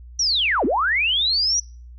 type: linear two-way sweep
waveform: sine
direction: down then up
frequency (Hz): 5920 to 218.6 to 5920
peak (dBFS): -17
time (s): 0.19-1.6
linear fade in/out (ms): 5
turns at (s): 0.65
effects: noise-tail reverb RT60 0.4 s tail -25 dB re dry + added 60 Hz sine -38 dBFS peak until 1.98 s